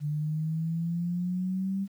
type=exponential sweep; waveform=sine; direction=up; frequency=146.83 to 197.5 Hz; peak=-27 dBFS; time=0-1.88 s; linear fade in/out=50 ms; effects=10-bit